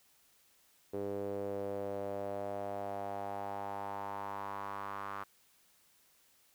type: tone with band-pass filter sweep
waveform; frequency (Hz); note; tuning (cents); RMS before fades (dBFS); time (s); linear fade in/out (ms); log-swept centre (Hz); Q
sawtooth; 100; G2; +35; -40; 0.93-5.24; 10; 430 to 1200; 3.8
effects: white hiss -68 dBFS RMS until 6.54 s